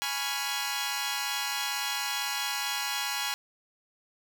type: chord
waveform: 10% pulse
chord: C# dominant seventh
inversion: second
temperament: equal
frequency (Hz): 830.6 / 987.8 / 1108.7 / 1396.9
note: G#5 / B5 / C#6 / E#6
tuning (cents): 0 / 0 / 0 / 0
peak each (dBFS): -25 / -27 / -29 / -28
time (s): 0.02-3.34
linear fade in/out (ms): 0
effects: none